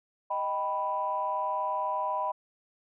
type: chord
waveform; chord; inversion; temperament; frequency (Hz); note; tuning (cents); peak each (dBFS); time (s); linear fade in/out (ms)
sine; Eb augmented; none; equal; 622.3 / 784 / 987.8; Eb5 / G5 / B5; 0 / 0 / 0; -34 / -34 / -29; 0.3-2.32; 10
effects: tanh soft clip ceiling -18 dBFS